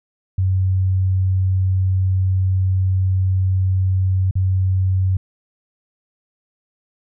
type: tone with dropouts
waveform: sine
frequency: 94 Hz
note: F#2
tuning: 28 cents sharp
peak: -14 dBFS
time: 0.38-5.17 s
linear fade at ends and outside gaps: 5 ms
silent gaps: 4.311-4.354 s
effects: none